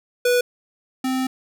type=tone pair in turn; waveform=square; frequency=490.6 / 259.9 Hz; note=B4 / C4; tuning=-12 / -11 cents; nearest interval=major seventh; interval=1099 cents; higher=first; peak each=-16 / -21 dBFS; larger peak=first; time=0.25-0.41 / 1.04-1.27 s; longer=second; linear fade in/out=5 ms; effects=none